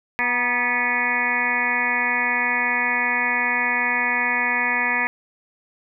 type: harmonic tone with a mistuned harmonic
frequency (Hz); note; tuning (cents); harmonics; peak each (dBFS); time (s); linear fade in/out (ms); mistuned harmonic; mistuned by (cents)
245.2; B3; -12; 1 / 2 / 3 / 4 / 5 / 7 / 8 / 9 / 10; -33 / -36 / -32 / -27 / -32 / -25 / -24 / -25 / -29; 0.19-5.07; 0; 4; -36
effects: none